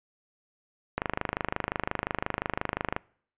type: click train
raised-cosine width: 0.5 ms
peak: -12 dBFS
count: 52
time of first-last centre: 0.98-2.964 s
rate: 25.7 Hz
effects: noise-tail reverb RT60 0.6 s tail -25 dB re dry + resampled to 8000 Hz